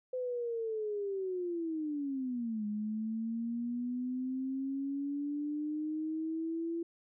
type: linear two-way sweep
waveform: sine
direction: down then up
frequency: 512 to 207.7 to 337.6 Hz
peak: -33 dBFS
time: 0.13-6.83 s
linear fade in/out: 5 ms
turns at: 2.66 s
effects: none